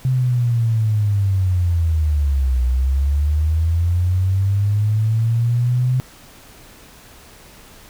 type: linear two-way sweep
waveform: sine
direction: down then up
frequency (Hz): 130.81 to 61.3 to 128.6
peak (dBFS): -14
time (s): 0.05-6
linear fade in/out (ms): 0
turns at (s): 2.63
effects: pink hiss -44 dBFS RMS until 7.89 s